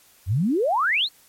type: exponential sweep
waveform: sine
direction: up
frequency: 82.41 to 4435 Hz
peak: -18 dBFS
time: 0.26-1.09 s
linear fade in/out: 50 ms
effects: white hiss -55 dBFS RMS until 1.28 s + MP3 64 kbps